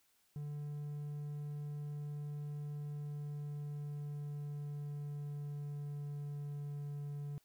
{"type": "tone with pitch glide", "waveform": "triangle", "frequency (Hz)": [146.8, 144.44], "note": ["D3", "D3"], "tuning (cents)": [0, -28], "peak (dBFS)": -38, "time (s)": [0.36, 7.38], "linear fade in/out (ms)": 0, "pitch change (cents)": -28, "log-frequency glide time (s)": [2.72, 7.03], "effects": ["white hiss -74 dBFS RMS until 7.44 s"]}